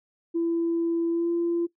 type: tone with pitch glide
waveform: sine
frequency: 335.3 to 341 Hz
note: E4 to F4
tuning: +30 to -41 cents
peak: -21 dBFS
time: 0.34-1.67 s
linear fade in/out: 20 ms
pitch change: +29 cents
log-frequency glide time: 1.1-1.3 s
effects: noise-tail reverb RT60 0.1 s tail -18 dB re dry + tanh soft clip ceiling -18 dBFS